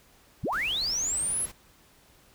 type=linear sweep; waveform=sine; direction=up; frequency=32.7 to 11175 Hz; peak=-26 dBFS; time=0.43-1.46 s; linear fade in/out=10 ms
type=noise; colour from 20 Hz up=pink; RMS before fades=-44 dBFS; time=0.52-1.52 s; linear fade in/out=10 ms
effects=pink hiss -59 dBFS RMS until 2.34 s